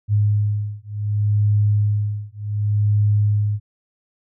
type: beating tone pair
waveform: sine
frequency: 103.83 / 104.5 Hz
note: G#2 / G#2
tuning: 0 / +11 cents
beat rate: 0.67 Hz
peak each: -19 dBFS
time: 0.08-3.6 s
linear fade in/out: 50 ms
effects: none